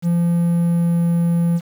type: tone with pitch glide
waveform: triangle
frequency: 171.6 to 170.32 Hz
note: F3 to F3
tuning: -30 to -43 cents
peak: -12 dBFS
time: 0.02-1.61 s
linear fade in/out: 50 ms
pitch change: -13 cents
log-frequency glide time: 0.13-1.04 s
effects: 7-bit